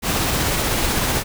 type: noise with tremolo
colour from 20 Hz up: pink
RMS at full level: -19 dBFS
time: 0.02-1.24 s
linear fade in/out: 50 ms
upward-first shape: triangle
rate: 16 Hz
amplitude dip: 25%
effects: none